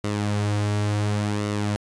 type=tone with flanger; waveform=sawtooth; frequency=103.83 Hz; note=G#2; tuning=in tune; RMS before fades=-24 dBFS; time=0.04-1.76 s; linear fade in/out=0 ms; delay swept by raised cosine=1.2 to 5.7 ms; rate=0.7 Hz; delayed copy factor=-0.5; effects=resampled to 22050 Hz